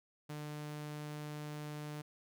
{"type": "tone", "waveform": "sawtooth", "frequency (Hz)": 149.6, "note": "D3", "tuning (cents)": 32, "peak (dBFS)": -38, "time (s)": [0.29, 2.02], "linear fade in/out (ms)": 10, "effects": []}